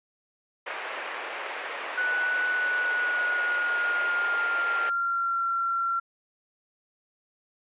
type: band-pass noise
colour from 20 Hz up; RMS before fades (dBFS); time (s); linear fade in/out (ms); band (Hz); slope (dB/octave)
white; -35; 0.66-4.9; 10; 420 to 2400; 24
type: tone with pitch glide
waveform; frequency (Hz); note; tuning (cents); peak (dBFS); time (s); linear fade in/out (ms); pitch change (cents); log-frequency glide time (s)
sine; 1480 to 1365; F#6 to F6; 0 to -40; -24; 1.97-6; 10; -140; 2.59-5.43
effects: resampled to 8000 Hz